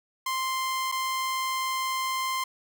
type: tone with dropouts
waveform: sawtooth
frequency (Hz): 1046.5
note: C6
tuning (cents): 0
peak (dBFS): -23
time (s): 0.26-2.44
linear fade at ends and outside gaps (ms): 5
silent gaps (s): 0.917-0.922
effects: none

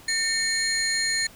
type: tone cluster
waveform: sine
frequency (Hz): 1813 / 2211 / 4201 / 6810 / 9100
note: A#6 / C#7 / C8 / G#8 / C#9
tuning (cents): -49 / -5 / +6 / +42 / +44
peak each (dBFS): -26 / -32 / -25 / -29 / -34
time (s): 0.08-1.27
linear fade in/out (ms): 5
effects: tanh soft clip ceiling -15 dBFS + pink hiss -49 dBFS RMS until 1.35 s

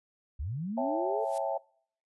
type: linear sweep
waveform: sine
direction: up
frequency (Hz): 58.1 to 455.9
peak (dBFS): -32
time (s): 0.39-1.25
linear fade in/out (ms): 10
type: chord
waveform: sine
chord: A dominant seventh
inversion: first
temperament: just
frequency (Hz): 550 / 660 / 792 / 880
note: C#5 / E5 / G5 / A5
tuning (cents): -14 / +2 / +18 / 0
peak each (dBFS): -34 / -32 / -35 / -37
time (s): 0.77-1.58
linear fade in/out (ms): 10
type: noise with exponential growth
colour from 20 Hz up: blue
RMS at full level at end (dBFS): -41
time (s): 1.15-1.38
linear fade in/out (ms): 1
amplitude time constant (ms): 48
effects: noise-tail reverb RT60 0.6 s tail -25 dB re dry + resampled to 24000 Hz

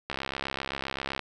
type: click train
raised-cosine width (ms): 0.3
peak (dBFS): -15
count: 75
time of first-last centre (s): 0.1-1.193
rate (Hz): 67.7
effects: none

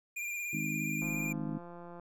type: tone with vibrato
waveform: square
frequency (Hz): 2400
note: D7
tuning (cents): +37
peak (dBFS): -36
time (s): 0.16-1.33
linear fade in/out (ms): 10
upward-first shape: sine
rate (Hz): 17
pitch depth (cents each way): 32
type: harmonic tone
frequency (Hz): 51.91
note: G#1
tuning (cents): 0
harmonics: 3 / 4 / 5 / 6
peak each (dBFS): -38 / -39 / -40 / -41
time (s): 0.53-1.58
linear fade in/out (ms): 5
type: click train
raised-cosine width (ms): 1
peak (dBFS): -35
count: 170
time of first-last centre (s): 1.02-1.997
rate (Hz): 173
effects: none

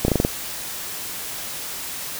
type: slowing click train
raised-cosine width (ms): 2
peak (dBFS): -4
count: 6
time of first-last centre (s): 0.05-0.249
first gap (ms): 32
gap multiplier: 1.11
effects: white hiss -31 dBFS RMS until 2.19 s

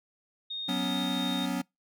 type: tone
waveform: sine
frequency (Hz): 3700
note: A#7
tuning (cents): -14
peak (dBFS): -33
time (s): 0.5-1.46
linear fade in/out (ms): 10
type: chord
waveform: square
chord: F# suspended fourth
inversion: none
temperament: equal with one note detuned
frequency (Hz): 185 / 246.9 / 279.4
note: F#3 / B3 / C#4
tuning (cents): 0 / 0 / +14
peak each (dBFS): -34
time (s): 0.68-1.62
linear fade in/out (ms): 10
effects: noise-tail reverb RT60 0.2 s tail -26 dB re dry

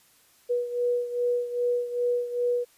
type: beating tone pair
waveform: sine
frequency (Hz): 485.5 / 488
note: B4 / B4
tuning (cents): -30 / -21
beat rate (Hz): 2.5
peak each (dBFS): -25 / -30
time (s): 0.49-2.65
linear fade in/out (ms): 20
effects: white hiss -60 dBFS RMS until 2.77 s + resampled to 32000 Hz

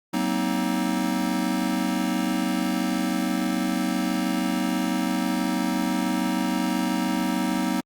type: chord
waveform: square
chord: C half-diminished seventh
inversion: second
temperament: just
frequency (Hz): 188.37 / 235.5 / 261.6 / 314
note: Gb3 / Bb3 / C4 / Eb4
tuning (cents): +31 / +18 / 0 / +16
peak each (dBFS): -29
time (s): 0.13-7.81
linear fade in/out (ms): 10
effects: Opus 48 kbps

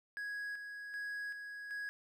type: tone with tremolo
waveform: triangle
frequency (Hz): 1661.2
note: G#6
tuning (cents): 0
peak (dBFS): -37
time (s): 0.17-1.89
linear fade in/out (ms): 0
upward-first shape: square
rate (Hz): 1.3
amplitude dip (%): 45
effects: none

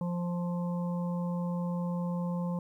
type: harmonic tone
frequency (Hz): 175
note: F3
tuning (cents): +4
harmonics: 1 / 3 / 5 / 6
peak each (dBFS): -30 / -40 / -45 / -46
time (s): 0.01-2.59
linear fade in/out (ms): 2
effects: 11-bit

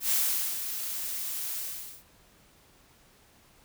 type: noise with ADSR envelope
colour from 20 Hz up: blue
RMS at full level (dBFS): -25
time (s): 0-2.04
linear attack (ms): 110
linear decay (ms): 460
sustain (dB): -9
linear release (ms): 470
effects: pink hiss -60 dBFS RMS until 3.64 s

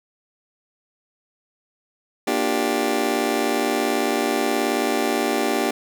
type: chord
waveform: 25% pulse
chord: G minor seventh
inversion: first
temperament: just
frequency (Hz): 235.2 / 294 / 352.8 / 392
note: Bb3 / D4 / F4 / G4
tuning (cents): +16 / +2 / +18 / 0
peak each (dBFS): -23 / -21 / -25 / -20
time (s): 2.27-5.71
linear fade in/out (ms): 5
effects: none

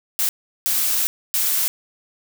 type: noise bursts at uneven times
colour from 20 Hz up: blue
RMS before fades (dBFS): -20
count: 3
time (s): 0.19-0.29 / 0.66-1.07 / 1.34-1.68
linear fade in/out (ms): 0
effects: none

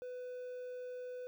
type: tone with quantisation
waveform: triangle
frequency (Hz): 499.3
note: B4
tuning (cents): +19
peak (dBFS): -40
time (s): 0.02-1.27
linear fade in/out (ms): 0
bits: 11
effects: none

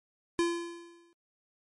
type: tone with exponential decay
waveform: square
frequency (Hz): 341.7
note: F4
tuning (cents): -38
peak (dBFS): -24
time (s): 0.39-1.13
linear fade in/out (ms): 0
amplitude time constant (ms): 160
effects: MP3 48 kbps

